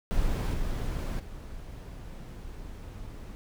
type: noise with level steps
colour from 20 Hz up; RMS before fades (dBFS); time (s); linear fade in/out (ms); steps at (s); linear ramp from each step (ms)
brown; -28 / -31 / -41; 0.11-3.35; 0; 0.53 / 1.19; 10
effects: none